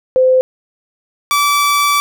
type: tone pair in turn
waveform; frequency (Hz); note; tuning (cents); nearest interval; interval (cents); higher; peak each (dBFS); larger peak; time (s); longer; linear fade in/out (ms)
sine / sawtooth; 515 / 1156.1; C5 / D6; -28 / -28; octave + major second; 1400; second; -7; neither; 0.16-0.41 / 1.31-2; second; 0
effects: none